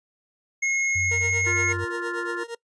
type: tone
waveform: square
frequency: 2162 Hz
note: C#7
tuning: 44 cents flat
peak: -22 dBFS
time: 0.62-1.73 s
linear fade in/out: 10 ms
type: tone with pitch glide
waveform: sine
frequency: 91.5 to 94.29 Hz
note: F#2 to F#2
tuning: -19 to +33 cents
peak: -29 dBFS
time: 0.95-1.85 s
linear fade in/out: 10 ms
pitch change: +52 cents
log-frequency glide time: 1.23-1.3 s
type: tone with tremolo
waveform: 40% pulse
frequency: 466.2 Hz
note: A#4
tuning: in tune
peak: -28 dBFS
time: 1.11-2.55 s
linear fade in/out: 5 ms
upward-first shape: triangle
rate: 8.6 Hz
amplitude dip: 95%
type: harmonic tone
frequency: 349.2 Hz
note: F4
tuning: in tune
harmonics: 1 / 3 / 4 / 5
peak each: -31 / -37 / -33 / -33 dBFS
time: 1.46-2.44 s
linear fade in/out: 10 ms
effects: noise-tail reverb RT60 0.1 s tail -23 dB re dry + resampled to 22050 Hz